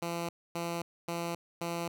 10% pulse tone bursts, 170 Hz, F3, 46 cents flat, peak -25 dBFS, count 4, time 0.02-1.88 s, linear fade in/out 5 ms, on 270 ms, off 260 ms, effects none

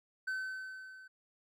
triangle tone with level ramp, 1527 Hz, G6, 46 cents flat, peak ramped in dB -31 to -50 dBFS, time 0.27-1.08 s, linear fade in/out 10 ms, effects none

